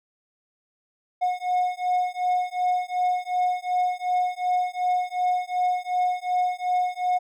triangle beating tone pair, 724 / 726.7 Hz, F#5 / F#5, -38 / -31 cents, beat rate 2.7 Hz, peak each -23 dBFS, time 1.21-7.19 s, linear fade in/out 20 ms, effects none

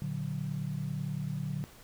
sine chord, Bb augmented, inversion none, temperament equal, 116.54 / 146.83 / 185 Hz, Bb2 / D3 / F#3, 0 / 0 / 0 cents, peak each -40 / -34 / -38 dBFS, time 0.02-1.64 s, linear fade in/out 0 ms, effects pink hiss -55 dBFS RMS until 1.83 s

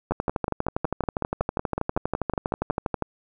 two click trains, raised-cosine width 1 ms, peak -11 / -10 dBFS, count 15 / 37, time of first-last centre 0.11-2.707 / 0.12-3.023 s, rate 5.39 / 12.4 Hz, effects none

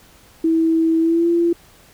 sine tone with pitch glide, 325.5 to 340.7 Hz, E4 to F4, -22 to -43 cents, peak -13 dBFS, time 0.44-1.53 s, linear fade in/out 5 ms, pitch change +79 cents, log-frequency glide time 1-1.28 s, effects pink hiss -49 dBFS RMS until 1.93 s

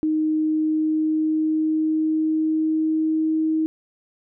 sine tone with pitch glide, 311.1 to 316 Hz, D#4 to D#4, 0 to +27 cents, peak -18 dBFS, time 0.03-3.66 s, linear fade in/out 0 ms, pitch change +27 cents, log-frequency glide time 0.41-3.38 s, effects none

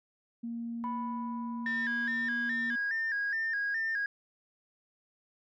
sine tone with pitch glide, 233.1 to 238.3 Hz, A#3 to A#3, 0 to +38 cents, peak -34 dBFS, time 0.43-2.76 s, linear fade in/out 10 ms, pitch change +38 cents, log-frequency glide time 1.57-2.25 s
sine tone with exponential decay, 987.8 Hz, B5, in tune, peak -32 dBFS, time 0.84-3.83 s, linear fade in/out 0 ms, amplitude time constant 650 ms
sine tone with vibrato, 1720 Hz, A6, 40 cents flat, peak -28 dBFS, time 1.66-4.06 s, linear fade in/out 2 ms, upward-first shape square, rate 2.4 Hz, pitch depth 80 cents each way
effects tanh soft clip ceiling -26 dBFS

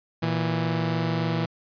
sawtooth tone pair together, 117.5 / 164.46 Hz, A#2 / E3, +14 / -4 cents, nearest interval tritone, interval 582 cents, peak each -24 / -21 dBFS, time 0.22-1.46 s, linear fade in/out 10 ms, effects resampled to 11025 Hz

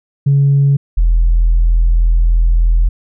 sine tone pair in turn, 140 / 41.62 Hz, C#3 / E1, +18 / +17 cents, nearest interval octave + major sixth, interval 2101 cents, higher first, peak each -6 dBFS, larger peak neither, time 0.26-0.77 / 0.97-2.89 s, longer second, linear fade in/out 10 ms, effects tanh soft clip ceiling -4 dBFS

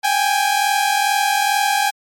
sawtooth tone pair together, 788.3 / 830.6 Hz, G5 / G#5, +9 / 0 cents, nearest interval minor second, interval 91 cents, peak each -14 / -14 dBFS, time 0.03-1.91 s, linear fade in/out 20 ms, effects MP3 64 kbps

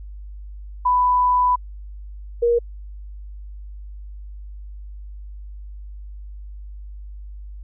sine tone pair in turn, 994 / 473.1 Hz, B5 / A#4, +11 / +26 cents, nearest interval octave + minor second, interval 1285 cents, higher first, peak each -14 dBFS, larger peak neither, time 0.85-1.56 / 2.42-2.59 s, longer first, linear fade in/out 10 ms, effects added 50 Hz sine -33 dBFS peak until 7.63 s

